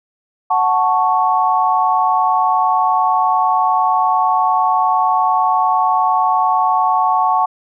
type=chord; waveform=sine; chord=F# minor; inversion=none; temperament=equal; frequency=740 / 880 / 1108.7 Hz; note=F#5 / A5 / C#6; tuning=0 / 0 / 0 cents; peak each=-16 dBFS; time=0.5-7.46 s; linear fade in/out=10 ms; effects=none